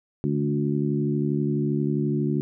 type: harmonic tone with a mistuned harmonic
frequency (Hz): 72.3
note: D2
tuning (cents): -27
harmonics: 2 / 3 / 4 / 5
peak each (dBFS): -25 / -27 / -28 / -29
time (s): 0.24-2.41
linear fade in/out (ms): 0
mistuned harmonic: 2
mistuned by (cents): +22
effects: none